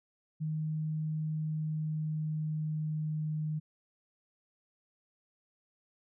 sine tone with pitch glide, 155.56 to 154.13 Hz, D#3 to D#3, 0 to -16 cents, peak -31 dBFS, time 0.4-3.6 s, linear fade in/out 20 ms, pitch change -16 cents, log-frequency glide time 1.23-3.36 s, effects none

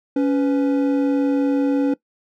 triangle tone pair together, 280 / 498.9 Hz, C#4 / B4, +18 / +17 cents, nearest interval minor seventh, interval 999 cents, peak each -14 / -22 dBFS, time 0.16-1.94 s, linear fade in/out 5 ms, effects noise-tail reverb RT60 0.1 s tail -20 dB re dry

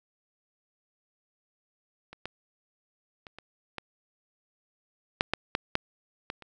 clicks, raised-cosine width 0.3 ms, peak -28 / -19 / -28 / -28 / -19 / -6 / -9 / -9 / -8 / -17 / -30 dBFS, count 11, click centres 2.13 / 2.256 / 3.268 / 3.386 / 3.783 / 5.209 / 5.336 / 5.551 / 5.754 / 6.301 / 6.423 s, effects none

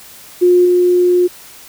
sine tone with level steps, 357.2 Hz, F4, 39 cents sharp, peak -6 / -8 dBFS, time 0.41-1.28 s, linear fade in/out 20 ms, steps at 0.65 s, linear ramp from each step 5 ms, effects white hiss -38 dBFS RMS until 1.68 s

